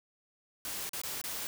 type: noise with dropouts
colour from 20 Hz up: white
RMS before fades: -38 dBFS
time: 0.65-1.47 s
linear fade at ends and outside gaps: 1 ms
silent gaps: 0.893-0.933 / 1.016-1.035 / 1.215-1.239 s
effects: none